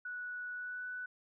sine tone with pitch glide, 1473 to 1489.3 Hz, F#6 to F#6, -8 to +11 cents, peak -39 dBFS, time 0.05-1.06 s, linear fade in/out 5 ms, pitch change +19 cents, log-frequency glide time 0.54-0.85 s, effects none

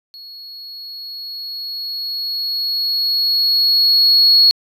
triangle tone with level ramp, 4338 Hz, C#8, 38 cents flat, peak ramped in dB -33 to -4 dBFS, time 0.14-4.51 s, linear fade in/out 0 ms, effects tanh soft clip ceiling -4 dBFS

